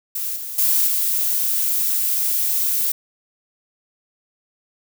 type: noise with level steps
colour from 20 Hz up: violet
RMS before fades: -25 / -30 / -17 / -20 dBFS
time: 0.15-2.92 s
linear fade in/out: 5 ms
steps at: 0.36 / 0.58 / 0.87 s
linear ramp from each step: 5 ms
effects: none